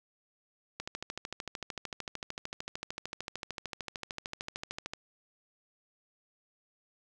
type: click train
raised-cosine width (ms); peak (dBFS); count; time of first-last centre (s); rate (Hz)
0.2; -20; 56; 0.8-4.935; 13.3
effects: none

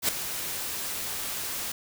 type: noise with ADSR envelope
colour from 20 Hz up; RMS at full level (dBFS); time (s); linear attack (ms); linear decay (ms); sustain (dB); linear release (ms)
white; -22; 0.02-1.72; 66; 4; -11; 4
effects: none

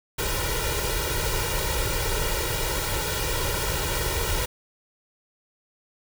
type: noise with comb filter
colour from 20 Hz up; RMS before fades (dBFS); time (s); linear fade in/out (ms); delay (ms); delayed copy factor
pink; -26; 0.18-4.46; 10; 2.1; +0.95
effects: none

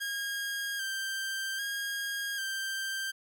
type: tone with vibrato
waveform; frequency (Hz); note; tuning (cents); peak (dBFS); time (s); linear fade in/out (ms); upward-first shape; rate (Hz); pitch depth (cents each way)
sawtooth; 1600; G6; +35; -29; 0-3.12; 20; square; 0.63; 31
effects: none

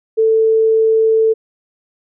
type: tone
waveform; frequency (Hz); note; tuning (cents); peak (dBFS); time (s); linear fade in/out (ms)
sine; 443.8; A4; +15; -9; 0.17-1.34; 20
effects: none

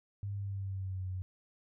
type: tone with pitch glide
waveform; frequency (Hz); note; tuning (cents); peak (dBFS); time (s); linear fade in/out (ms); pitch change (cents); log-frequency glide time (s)
sine; 100.5 to 92.69; G2 to F#2; +44 to +4; -35; 0.23-1.22; 0; -140; 0.35-1.07
effects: none

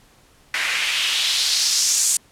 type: noise with band-pass filter sweep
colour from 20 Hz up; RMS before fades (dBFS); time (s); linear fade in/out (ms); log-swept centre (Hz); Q
white; -20; 0.54-2.17; 2; 1900 to 7800; 2.4
effects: pink hiss -54 dBFS RMS until 2.31 s + low-pass 12000 Hz 12 dB/octave

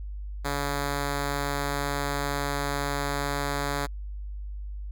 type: tone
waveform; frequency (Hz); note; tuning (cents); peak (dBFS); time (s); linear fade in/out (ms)
5% pulse; 142.1; C#3; +43; -16; 0.44-3.87; 20
effects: added 50 Hz sine -33 dBFS peak until 4.91 s

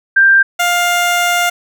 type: tone pair in turn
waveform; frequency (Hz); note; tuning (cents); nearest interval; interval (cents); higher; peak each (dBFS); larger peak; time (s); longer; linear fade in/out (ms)
sine / 15% pulse; 1582 / 702.9; G6 / F5; +15 / +11; octave + major second; 1404; first; -5; neither; 0.16-0.43 / 0.59-1.5; second; 10
effects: none

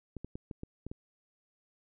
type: clicks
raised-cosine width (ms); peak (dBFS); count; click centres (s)
3; -27; 7; 0.167 / 0.246 / 0.355 / 0.512 / 0.634 / 0.866 / 0.915
effects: none

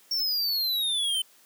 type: exponential sweep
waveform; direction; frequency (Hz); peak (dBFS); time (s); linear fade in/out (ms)
square; down; 5530 to 3045; -25; 0.11-1.22; 5
effects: white hiss -58 dBFS RMS until 1.45 s + high-pass 200 Hz 12 dB/octave

